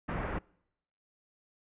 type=low-pass noise; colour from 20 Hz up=pink; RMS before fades=-35 dBFS; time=0.08-0.39 s; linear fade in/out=10 ms; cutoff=2000 Hz; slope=24 dB/octave; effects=noise-tail reverb RT60 0.8 s tail -26 dB re dry + resampled to 8000 Hz